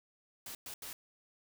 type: noise bursts at uneven times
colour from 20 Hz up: white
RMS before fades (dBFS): -45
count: 3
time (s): 0.46-0.55 / 0.66-0.74 / 0.82-0.93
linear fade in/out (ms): 2
effects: none